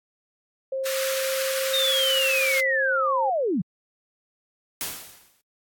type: tone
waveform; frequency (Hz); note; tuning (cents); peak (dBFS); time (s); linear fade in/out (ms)
sine; 532; C5; +29; -25; 0.72-3.3; 5
type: high-pass noise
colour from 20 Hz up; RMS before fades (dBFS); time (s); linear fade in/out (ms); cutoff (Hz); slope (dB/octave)
pink; -30; 0.85-2.61; 10; 1200; 48
type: linear sweep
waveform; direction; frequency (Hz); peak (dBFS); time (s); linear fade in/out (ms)
sine; down; 3733 to 149.8; -21; 1.73-3.62; 10
type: noise with exponential decay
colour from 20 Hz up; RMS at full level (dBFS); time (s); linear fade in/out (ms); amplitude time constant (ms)
white; -27; 4.81-5.41; 0; 130
effects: AAC 64 kbps

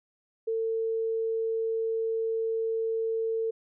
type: tone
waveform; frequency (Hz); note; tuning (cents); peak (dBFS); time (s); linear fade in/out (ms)
sine; 450; A4; +39; -26; 0.47-3.51; 10
effects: none

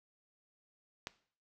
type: click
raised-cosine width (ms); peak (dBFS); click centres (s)
0.2; -21; 1.071
effects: noise-tail reverb RT60 0.5 s tail -18 dB re dry

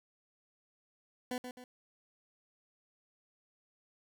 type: tone with echo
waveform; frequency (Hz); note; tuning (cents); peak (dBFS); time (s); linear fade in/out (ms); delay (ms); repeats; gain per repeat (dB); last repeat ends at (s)
20% pulse; 250; B3; +21; -30; 1.31-1.38; 2; 130; 2; -7; 1.64
effects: none

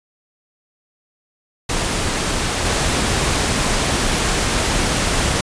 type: noise with level steps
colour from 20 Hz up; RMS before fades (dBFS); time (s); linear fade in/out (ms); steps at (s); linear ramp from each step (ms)
pink; -20 / -18; 1.69-5.41; 5; 2.65; 10
effects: resampled to 22050 Hz

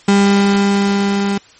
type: tone with level ramp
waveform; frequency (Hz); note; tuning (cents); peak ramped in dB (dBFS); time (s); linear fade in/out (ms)
35% pulse; 199.6; G3; +32; -6 to -13; 0.08-1.38; 5
effects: white hiss -45 dBFS RMS until 1.59 s + MP3 32 kbps

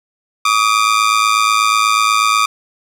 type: ring-modulated tone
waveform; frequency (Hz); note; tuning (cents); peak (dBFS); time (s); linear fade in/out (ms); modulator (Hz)
sawtooth; 1200; D6; +37; -4; 0.45-2.46; 5; 54.1
effects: low-pass 9000 Hz 12 dB/octave + 7-bit

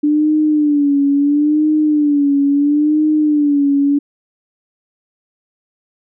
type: tone with vibrato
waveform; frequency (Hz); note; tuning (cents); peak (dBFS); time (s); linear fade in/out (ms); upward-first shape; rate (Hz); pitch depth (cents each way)
sine; 293.7; D4; 0; -10; 0.03-3.99; 10; sine; 0.74; 77
effects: none

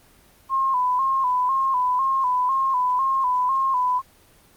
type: tone with vibrato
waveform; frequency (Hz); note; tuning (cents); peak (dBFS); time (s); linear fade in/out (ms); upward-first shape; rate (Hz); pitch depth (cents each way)
sine; 1034; C6; -21; -18; 0.49-4.02; 50; square; 2; 60
effects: pink hiss -54 dBFS RMS until 4.56 s + Opus 24 kbps

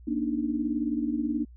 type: tone cluster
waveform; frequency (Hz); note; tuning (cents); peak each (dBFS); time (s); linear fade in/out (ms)
sine; 235.3 / 288.5 / 307.1; A#3 / D4 / D#4; +16 / -31 / -23; -30; 0.07-1.45; 10
effects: added 60 Hz sine -46 dBFS peak until 1.56 s

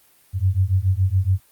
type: beating tone pair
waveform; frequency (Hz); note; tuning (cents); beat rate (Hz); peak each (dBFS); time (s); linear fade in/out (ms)
sine; 91.1 / 98.2; F#2 / G2; -26 / +4; 7.1; -19; 0.33-1.4; 50
effects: white hiss -56 dBFS RMS until 1.51 s + Opus 32 kbps

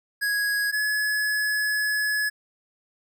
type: tone pair in turn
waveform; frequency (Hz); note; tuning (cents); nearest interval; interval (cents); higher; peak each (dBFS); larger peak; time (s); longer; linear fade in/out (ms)
square; 1661.2 / 1700; G#6 / G#6; 0 / +40; unison; 40; second; -23; neither; 0.21-0.72 / 0.72-2.3; second; 20
effects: none

